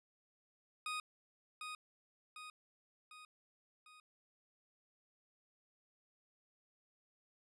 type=tone with echo; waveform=20% pulse; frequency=1244.5 Hz; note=D#6; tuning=in tune; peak=-34 dBFS; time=0.86-1 s; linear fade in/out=2 ms; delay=750 ms; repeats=4; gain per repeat=-5 dB; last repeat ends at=4 s; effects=low-pass 10000 Hz 12 dB/octave